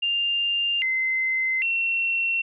sine tone with pitch steps, 2798 / 2063 / 2719 Hz, F7 / C7 / F7, +3 / -25 / -47 cents, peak -21 dBFS, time 0.02-2.42 s, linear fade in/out 10 ms, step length 800 ms, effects none

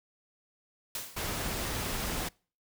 white noise with exponential decay, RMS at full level -34 dBFS, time 0.95-1.36 s, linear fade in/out 2 ms, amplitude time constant 89 ms
pink noise, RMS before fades -34 dBFS, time 1.16-2.29 s, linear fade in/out 10 ms
effects noise-tail reverb RT60 0.4 s tail -26 dB re dry

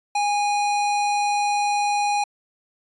square tone, 822 Hz, G#5, 18 cents flat, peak -20 dBFS, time 0.15-2.24 s, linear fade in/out 5 ms, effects resampled to 22050 Hz

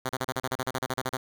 5% pulse tone bursts, 130 Hz, C3, 11 cents flat, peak -16 dBFS, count 15, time 0.05-1.17 s, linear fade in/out 5 ms, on 42 ms, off 35 ms, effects none

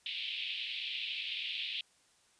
pink band-pass noise, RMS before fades -39 dBFS, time 0.06-1.81 s, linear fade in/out 2 ms, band 2500 to 3800 Hz, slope 48 dB/octave, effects white hiss -68 dBFS RMS until 2.39 s + resampled to 22050 Hz

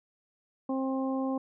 harmonic tone, 265.1 Hz, C4, 23 cents sharp, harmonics 1 / 2 / 3 / 4, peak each -29 / -35 / -39 / -41 dBFS, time 0.69-1.38 s, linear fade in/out 5 ms, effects none

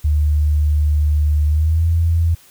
sine tone with pitch glide, 75 to 83.22 Hz, D2 to E2, +37 to +17 cents, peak -12 dBFS, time 0.04-2.35 s, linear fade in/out 10 ms, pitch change +180 cents, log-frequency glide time 1.47-1.87 s, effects white hiss -48 dBFS RMS until 2.5 s

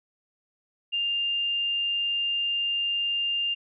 sine tone, 2801 Hz, F7, 4 cents sharp, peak -24 dBFS, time 0.92-3.55 s, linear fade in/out 20 ms, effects none

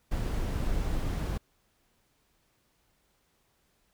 brown noise, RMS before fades -30 dBFS, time 0.11-1.38 s, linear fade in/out 10 ms, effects pink hiss -71 dBFS RMS until 3.93 s

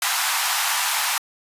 pink high-pass noise, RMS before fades -22 dBFS, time 0.02-1.18 s, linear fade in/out 2 ms, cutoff 780 Hz, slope 48 dB/octave, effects resampled to 32000 Hz

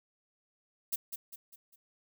violet noise with echo, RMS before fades -32 dBFS, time 0.92-0.96 s, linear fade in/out 10 ms, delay 200 ms, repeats 4, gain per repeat -7 dB, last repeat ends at 1.76 s, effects none

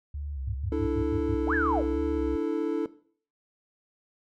sine tone with vibrato, 69.3 Hz, C#2, in tune, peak -32 dBFS, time 0.14-2.36 s, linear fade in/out 5 ms, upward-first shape square, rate 2.2 Hz, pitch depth 76 cents each way
sine tone bursts, 98.9 Hz, G2, 16 cents sharp, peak -29 dBFS, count 6, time 0.47-1.352 s, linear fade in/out 10 ms, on 72 ms, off 90 ms
triangle chord, D suspended second, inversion none, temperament equal, 293.7 / 329.6 / 440 Hz, D4 / E4 / A4, 0 / 0 / 0 cents, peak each -28 dBFS, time 0.72-2.86 s, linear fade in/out 2 ms
sine linear two-way sweep, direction up then down, 403.2 to 1760 to 403.2 Hz, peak -25 dBFS, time 1.46-1.84 s, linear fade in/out 50 ms, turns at 1.54 s
effects noise-tail reverb RT60 0.5 s tail -17 dB re dry

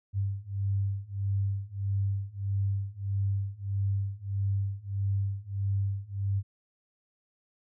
sine beating tone pair, 98 / 99.6 Hz, G2 / G2, 0 / +28 cents, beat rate 1.6 Hz, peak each -31 / -30 dBFS, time 0.13-6.43 s, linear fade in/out 50 ms, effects none

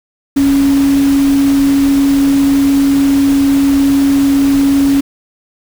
sine tone in noise, 277.2 Hz, C#4, in tune, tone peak -7 dBFS, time 0.36-5.01 s, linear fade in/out 10 ms, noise pink, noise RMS -24 dBFS, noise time 0.36-5.01 s, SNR +14 dB, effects none

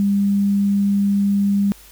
sine tone, 200.4 Hz, G3, 38 cents sharp, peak -14 dBFS, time 0-1.72 s, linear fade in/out 0 ms, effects added 50 Hz sine -48 dBFS peak until 1.91 s + white hiss -46 dBFS RMS until 1.91 s

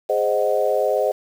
sine chord, Ab dominant seventh, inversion none, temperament equal with one note detuned, 415.3 / 523.3 / 622.3 / 742.6 Hz, Ab4 / C5 / Eb5 / Gb5, 0 / 0 / 0 / +6 cents, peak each -23 / -21 / -21 / -26 dBFS, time 0.09-1.12 s, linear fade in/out 10 ms, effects 7-bit

